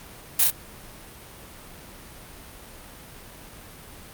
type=noise with echo; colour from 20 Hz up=blue; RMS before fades=-18 dBFS; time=0.39-0.44 s; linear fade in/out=5 ms; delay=32 ms; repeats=2; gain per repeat=-2 dB; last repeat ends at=0.504 s; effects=pink hiss -44 dBFS RMS until 4.13 s + Opus 48 kbps